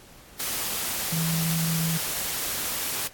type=tone in noise; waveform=sine; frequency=163.8 Hz; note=E3; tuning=11 cents flat; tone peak=-24 dBFS; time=1.12-1.98 s; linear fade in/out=10 ms; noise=white; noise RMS=-29 dBFS; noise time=0.39-3.08 s; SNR=+2 dB; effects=pink hiss -50 dBFS RMS until 3.13 s + AAC 64 kbps